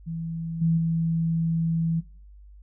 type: tone with level steps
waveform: sine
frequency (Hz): 164.5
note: E3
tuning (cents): -3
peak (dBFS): -29 / -19 / -22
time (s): 0.06-2.01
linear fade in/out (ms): 20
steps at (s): 0.61 / 0.77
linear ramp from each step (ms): 10
effects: noise-tail reverb RT60 0.4 s tail -18 dB re dry + added 50 Hz sine -45 dBFS peak until 2.62 s